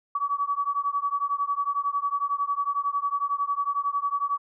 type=beating tone pair; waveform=sine; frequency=1134 / 1145 Hz; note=C#6 / D6; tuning=+39 / -44 cents; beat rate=11 Hz; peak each=-27 / -27 dBFS; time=0.15-4.38 s; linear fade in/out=5 ms; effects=none